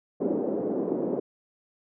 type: band-pass noise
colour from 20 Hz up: white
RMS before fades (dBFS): -28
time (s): 0.2-1.2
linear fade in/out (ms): 10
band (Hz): 220 to 470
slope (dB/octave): 24
effects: none